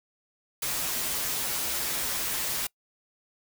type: noise with comb filter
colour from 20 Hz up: white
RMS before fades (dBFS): -30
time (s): 0.62-2.67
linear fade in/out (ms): 5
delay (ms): 10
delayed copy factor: -0.65
effects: noise-tail reverb RT60 0.1 s tail -24 dB re dry